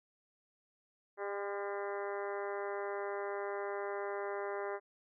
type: harmonic tone with a mistuned harmonic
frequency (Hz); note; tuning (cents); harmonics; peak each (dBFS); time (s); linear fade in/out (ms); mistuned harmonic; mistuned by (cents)
200.8; G3; +42; 2 / 3 / 4 / 5 / 6 / 7 / 8 / 9 / 10; -39 / -43 / -45 / -47 / -49 / -50 / -51 / -52 / -53; 1.17-4.8; 50; 5; +29
effects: none